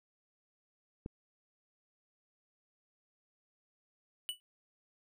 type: click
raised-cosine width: 3 ms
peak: -27 dBFS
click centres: 1.061 s
type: tone with exponential decay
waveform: square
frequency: 2960 Hz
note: F#7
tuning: in tune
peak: -32 dBFS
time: 4.29-4.4 s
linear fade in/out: 0 ms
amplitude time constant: 22 ms
effects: none